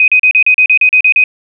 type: tone bursts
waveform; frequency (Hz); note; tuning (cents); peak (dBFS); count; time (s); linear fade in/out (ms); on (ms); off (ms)
sine; 2507; D#7; +12; -4; 11; 0-1.239; 2; 79; 37
effects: none